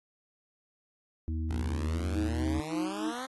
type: harmonic tone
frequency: 79.6 Hz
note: D#2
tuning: 40 cents sharp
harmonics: 1 / 3 / 4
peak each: -30 / -40 / -42 dBFS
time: 1.28-2.6 s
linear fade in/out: 0 ms
type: exponential sweep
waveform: 10% pulse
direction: up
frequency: 55 to 267.8 Hz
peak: -28 dBFS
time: 1.49-3.27 s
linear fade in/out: 20 ms
type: tone with tremolo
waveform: sine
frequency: 313.9 Hz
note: D#4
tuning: 15 cents sharp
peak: -28 dBFS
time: 2.14-3.13 s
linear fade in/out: 50 ms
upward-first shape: sine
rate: 3.4 Hz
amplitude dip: 75%
effects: AAC 32 kbps